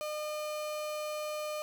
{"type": "tone", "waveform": "35% pulse", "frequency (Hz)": 606, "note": "D#5", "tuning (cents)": -46, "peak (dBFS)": -33, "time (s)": [0.01, 1.62], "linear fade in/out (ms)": 0, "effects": []}